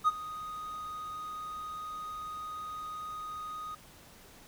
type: tone with ADSR envelope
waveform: triangle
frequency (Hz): 1244.5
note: D#6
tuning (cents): 0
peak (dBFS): -17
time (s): 0.04-3.75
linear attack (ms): 37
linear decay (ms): 27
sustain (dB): -19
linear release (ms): 6
effects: tanh soft clip ceiling -16 dBFS + pink hiss -55 dBFS RMS until 4.47 s